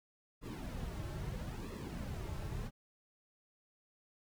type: noise with flanger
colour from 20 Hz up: brown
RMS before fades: -42 dBFS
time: 0.41-2.71 s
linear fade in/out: 50 ms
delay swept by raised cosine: 1.3 to 4.2 ms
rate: 0.76 Hz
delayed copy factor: -0.7
effects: none